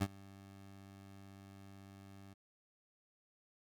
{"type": "tone with ADSR envelope", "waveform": "20% pulse", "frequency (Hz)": 98, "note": "G2", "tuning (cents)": 0, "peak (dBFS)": -25, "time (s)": [0, 2.34], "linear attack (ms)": 23, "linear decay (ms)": 48, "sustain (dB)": -24, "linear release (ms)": 12, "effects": []}